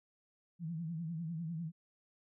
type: tone with vibrato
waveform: sine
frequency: 164.81 Hz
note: E3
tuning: in tune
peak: -37 dBFS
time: 0.59-1.72 s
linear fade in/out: 50 ms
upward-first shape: triangle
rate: 10 Hz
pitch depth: 120 cents each way
effects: none